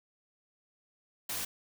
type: noise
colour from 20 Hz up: white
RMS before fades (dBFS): -36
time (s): 1.29-1.45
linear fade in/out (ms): 5
effects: none